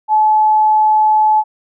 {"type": "tone with vibrato", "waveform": "sine", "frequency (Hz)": 860, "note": "A5", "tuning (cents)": -40, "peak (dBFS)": -8, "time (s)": [0.08, 1.44], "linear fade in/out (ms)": 50, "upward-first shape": "triangle", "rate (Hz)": 20, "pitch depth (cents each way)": 9, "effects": []}